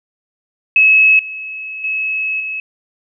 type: tone with level steps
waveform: sine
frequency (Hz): 2579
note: E7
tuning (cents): -39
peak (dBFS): -6 / -24 / -16 / -20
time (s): 0.76-2.6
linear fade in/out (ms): 2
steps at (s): 1.19 / 1.84 / 2.4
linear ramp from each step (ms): 2
effects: none